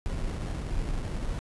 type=noise with sample-and-hold; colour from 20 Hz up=brown; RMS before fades=-31 dBFS; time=0.06-1.39 s; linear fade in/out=0 ms; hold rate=2450 Hz; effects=resampled to 24000 Hz